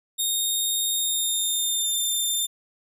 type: tone with pitch glide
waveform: 15% pulse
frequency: 3700 to 3591 Hz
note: A#7 to A7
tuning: -14 to +35 cents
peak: -16 dBFS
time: 0.18-2.47 s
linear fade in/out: 20 ms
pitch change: -51 cents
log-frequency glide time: 0.92-1.97 s
effects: none